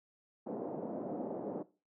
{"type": "band-pass noise", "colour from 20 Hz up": "pink", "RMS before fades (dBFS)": -40, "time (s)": [0.46, 1.63], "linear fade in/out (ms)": 10, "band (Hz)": [210, 680], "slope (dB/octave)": 24, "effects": ["noise-tail reverb RT60 0.3 s tail -17 dB re dry"]}